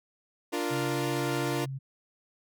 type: chord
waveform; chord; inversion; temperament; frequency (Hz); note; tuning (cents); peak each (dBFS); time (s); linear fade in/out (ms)
sawtooth; Bb major; first; equal; 293.7 / 349.2 / 466.2; D4 / F4 / Bb4; 0 / 0 / 0; -29 / -28 / -31; 0.52-1.66; 20
type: tone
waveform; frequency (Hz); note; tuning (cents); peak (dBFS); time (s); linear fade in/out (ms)
sine; 134.9; C#3; -47; -33; 0.7-1.79; 20
effects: none